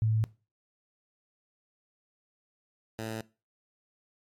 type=tone pair in turn; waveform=sine / 10% pulse; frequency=110 / 111.21 Hz; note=A2 / A2; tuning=0 / +19 cents; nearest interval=unison; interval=19 cents; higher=second; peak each=-23 / -26 dBFS; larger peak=first; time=0.02-0.24 / 2.99-3.21 s; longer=neither; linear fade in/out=0 ms; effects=noise-tail reverb RT60 0.3 s tail -20 dB re dry + MP3 64 kbps